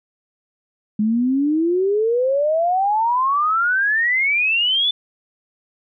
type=exponential sweep; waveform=sine; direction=up; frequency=207.7 to 3520 Hz; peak=-15 dBFS; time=0.99-4.91 s; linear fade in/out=5 ms; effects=none